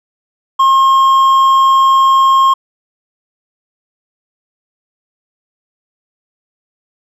triangle tone with hard clipping, 1072 Hz, C6, 42 cents sharp, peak -7 dBFS, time 0.59-2.54 s, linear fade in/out 10 ms, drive 7 dB, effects none

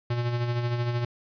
square tone with tremolo, 120 Hz, B2, 49 cents flat, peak -24 dBFS, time 0.1-1.05 s, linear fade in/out 5 ms, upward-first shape sine, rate 13 Hz, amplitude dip 45%, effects resampled to 11025 Hz + 9-bit

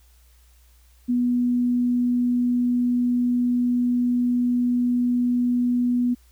sine tone, 244.7 Hz, B3, 16 cents flat, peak -18 dBFS, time 1.08-6.15 s, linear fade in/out 20 ms, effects added 60 Hz sine -52 dBFS peak until 6.31 s + white hiss -61 dBFS RMS until 6.31 s

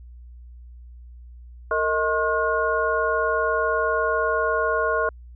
sine tone cluster, 458 / 630 / 1076 / 1438 Hz, A#4 / D#5 / C6 / F#6, -31 / +21 / +48 / -50 cents, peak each -25 dBFS, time 1.71-5.09 s, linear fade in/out 2 ms, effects added 60 Hz sine -40 dBFS peak until 5.35 s

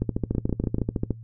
two click trains, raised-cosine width 3 ms, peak -12 / -11 dBFS, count 4 / 16, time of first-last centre 0.35-0.784 / 0.02-1.107 s, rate 6.92 / 13.8 Hz, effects noise-tail reverb RT60 0.1 s tail -18 dB re dry + added 113 Hz sine -39 dBFS peak until 1.23 s

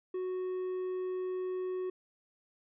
triangle tone, 369 Hz, F#4, 5 cents flat, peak -31 dBFS, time 0.14-1.9 s, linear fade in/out 5 ms, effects resampled to 8000 Hz

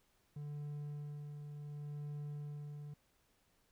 triangle tone with tremolo, 146.83 Hz, D3, in tune, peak -39 dBFS, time 0.36-2.94 s, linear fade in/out 5 ms, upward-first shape sine, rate 0.69 Hz, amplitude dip 40%, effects pink hiss -75 dBFS RMS until 3.71 s

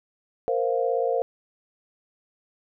sine chord, Bb suspended second, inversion none, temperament equal, 466.2 / 523.3 / 698.5 Hz, Bb4 / C5 / F5, 0 / 0 / 0 cents, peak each -25 / -25 / -28 dBFS, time 0.48-1.22 s, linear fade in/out 0 ms, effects none

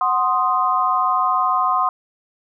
sine chord, C diminished, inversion second, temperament equal, 740 / 1046.5 / 1244.5 Hz, Gb5 / C6 / Eb6, 0 / 0 / 0 cents, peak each -22 / -18 / -20 dBFS, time 0.01-1.89 s, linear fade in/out 2 ms, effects none

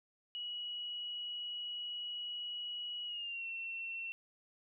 sine tone with pitch glide, 2918 to 2707 Hz, F#7 to E7, -25 to +45 cents, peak -39 dBFS, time 0.35-4.12 s, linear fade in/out 0 ms, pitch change -130 cents, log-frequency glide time 3.06-3.46 s, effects none

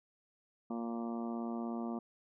harmonic tone, 116.54 Hz, A#2, in tune, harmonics 2 / 3 / 4 / 5 / 6 / 7 / 8 / 9 / 10, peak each -37 / -44 / -51 / -51 / -47 / -54 / -52 / -57 / -52 dBFS, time 0.7-1.99 s, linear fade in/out 5 ms, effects none

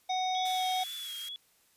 harmonic tone, 743 Hz, F#5, 7 cents sharp, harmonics 1 / 3 / 5 / 7 / 8, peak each -29 / -42 / -37 / -49 / -46 dBFS, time 0.09-0.84 s, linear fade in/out 10 ms
sine tone with vibrato, 3349 Hz, G#7, 14 cents sharp, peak -38 dBFS, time 0.35-1.36 s, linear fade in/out 0 ms, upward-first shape sine, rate 2.1 Hz, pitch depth 54 cents each way
white high-pass noise, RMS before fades -45 dBFS, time 0.45-1.29 s, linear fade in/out 5 ms, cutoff 1300 Hz, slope 48 dB/octave
effects white hiss -67 dBFS RMS until 1.76 s + resampled to 32000 Hz

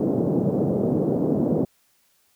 pink band-pass noise, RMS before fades -22 dBFS, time 0-1.65 s, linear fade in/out 5 ms, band 150 to 520 Hz, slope 24 dB/octave, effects white hiss -64 dBFS RMS until 2.35 s

